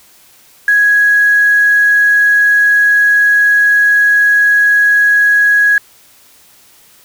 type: tone with quantisation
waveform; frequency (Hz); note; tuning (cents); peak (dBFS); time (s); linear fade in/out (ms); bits
sine; 1664; G#6; +3; -6; 0.68-5.78; 2; 5
effects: white hiss -45 dBFS RMS until 7.04 s